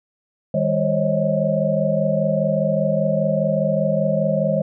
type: tone cluster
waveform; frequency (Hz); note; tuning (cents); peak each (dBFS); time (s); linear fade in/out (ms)
sine; 156.9 / 200.9 / 533 / 558 / 632; D#3 / G3 / C5 / C#5 / D#5; +15 / +43 / +32 / +11 / +27; -23; 0.54-4.62; 5
effects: none